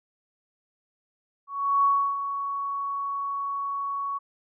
sine tone with ADSR envelope, 1117 Hz, C#6, 13 cents sharp, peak -17 dBFS, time 1.47-4.19 s, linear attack 370 ms, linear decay 320 ms, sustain -10 dB, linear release 20 ms, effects none

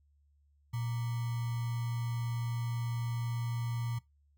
sine tone with sample-and-hold, 118.1 Hz, A#2, 23 cents sharp, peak -32 dBFS, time 0.73-3.99 s, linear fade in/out 10 ms, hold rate 1050 Hz, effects noise-tail reverb RT60 0.2 s tail -21 dB re dry + added 72 Hz sine -65 dBFS peak until 4.37 s

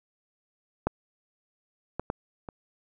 clicks, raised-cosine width 1 ms, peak -10 / -16 / -14 / -24 dBFS, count 4, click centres 0.87 / 1.996 / 2.101 / 2.488 s, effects none

